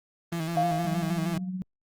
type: tone with vibrato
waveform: 35% pulse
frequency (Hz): 164.81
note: E3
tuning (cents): 0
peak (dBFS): -26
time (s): 0.32-1.38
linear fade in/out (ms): 5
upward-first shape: square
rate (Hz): 6.4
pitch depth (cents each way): 47
type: tone with exponential decay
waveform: sine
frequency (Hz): 698.5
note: F5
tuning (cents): 0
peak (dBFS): -20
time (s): 0.57-1.49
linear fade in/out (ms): 2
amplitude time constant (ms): 200
type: tone with tremolo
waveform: sine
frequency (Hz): 185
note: F#3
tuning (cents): 0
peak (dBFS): -28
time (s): 0.85-1.62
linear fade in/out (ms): 0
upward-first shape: sine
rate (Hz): 16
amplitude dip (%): 45
effects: Opus 24 kbps